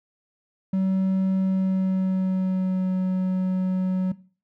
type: tone with pitch glide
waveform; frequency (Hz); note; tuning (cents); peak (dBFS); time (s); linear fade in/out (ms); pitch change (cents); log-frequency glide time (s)
triangle; 190 to 185.88; F#3 to F#3; +46 to +8; -18; 0.73-4.12; 5; -38; 1.37-2.92
effects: noise-tail reverb RT60 0.4 s tail -19 dB re dry